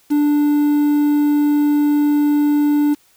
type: tone with quantisation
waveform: triangle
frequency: 293.7 Hz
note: D4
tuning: in tune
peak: -10 dBFS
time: 0.1-2.95 s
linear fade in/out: 20 ms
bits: 6
effects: white hiss -55 dBFS RMS until 3.16 s